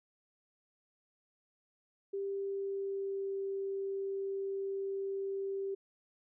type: tone with pitch glide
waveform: sine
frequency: 394.9 to 391.3 Hz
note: G4 to G4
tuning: +13 to -3 cents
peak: -34 dBFS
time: 2.13-5.75 s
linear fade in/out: 10 ms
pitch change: -16 cents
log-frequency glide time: 2.26-3.36 s
effects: none